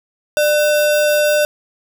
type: tone with sample-and-hold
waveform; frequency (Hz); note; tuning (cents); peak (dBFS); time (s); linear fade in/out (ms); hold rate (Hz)
sine; 597; D5; +28; -11; 0.37-1.45; 0; 2100
effects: none